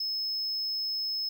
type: tone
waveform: triangle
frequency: 5190 Hz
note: E8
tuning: 28 cents flat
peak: -28 dBFS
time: 0-1.29 s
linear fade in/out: 5 ms
effects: 11-bit